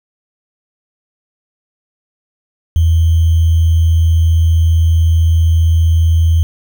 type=tone with sample-and-hold; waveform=sine; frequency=82.3 Hz; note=E2; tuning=2 cents flat; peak=-7 dBFS; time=2.76-6.43 s; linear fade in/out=0 ms; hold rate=3150 Hz; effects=none